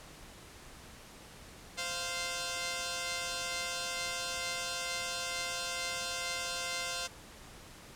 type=tone pair together; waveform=5% pulse; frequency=520.7 / 695 Hz; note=C5 / F5; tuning=-8 / -9 cents; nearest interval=perfect fourth; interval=499 cents; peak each=-26 dBFS; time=1.77-7.08 s; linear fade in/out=20 ms; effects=pink hiss -52 dBFS RMS until 7.95 s + low-pass 11000 Hz 12 dB/octave